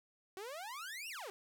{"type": "exponential two-way sweep", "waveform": "sawtooth", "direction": "up then down", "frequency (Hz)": [366.6, 2885, 366.6], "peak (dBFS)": -40, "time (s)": [0.37, 1.3], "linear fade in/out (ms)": 0, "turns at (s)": 1.09, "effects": []}